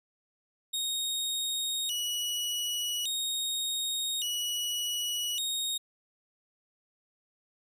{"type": "tone with vibrato", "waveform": "sawtooth", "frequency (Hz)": 3306, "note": "G#7", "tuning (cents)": -9, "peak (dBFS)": -27, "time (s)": [0.73, 5.78], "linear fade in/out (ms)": 10, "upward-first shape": "square", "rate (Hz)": 0.43, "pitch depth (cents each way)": 210, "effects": []}